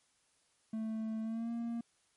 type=tone with pitch glide; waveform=triangle; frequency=220.6 to 233.2 Hz; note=A3 to A#3; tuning=+5 to +1 cents; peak=-33 dBFS; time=0.73-1.81 s; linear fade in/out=5 ms; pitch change=+96 cents; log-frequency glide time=1.22-1.51 s; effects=white hiss -73 dBFS RMS until 2.16 s + MP3 48 kbps